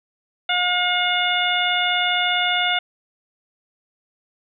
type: harmonic tone with a mistuned harmonic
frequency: 717 Hz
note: F5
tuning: 45 cents sharp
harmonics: 1 / 2 / 3 / 4 / 5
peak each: -24 / -24 / -24 / -24 / -24 dBFS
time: 0.49-2.79 s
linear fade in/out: 5 ms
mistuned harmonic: 5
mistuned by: -24 cents
effects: none